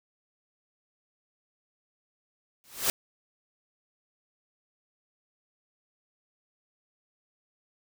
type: noise with exponential growth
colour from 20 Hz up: white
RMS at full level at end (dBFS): -22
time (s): 2.64-2.9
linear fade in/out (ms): 0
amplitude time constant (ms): 55
effects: none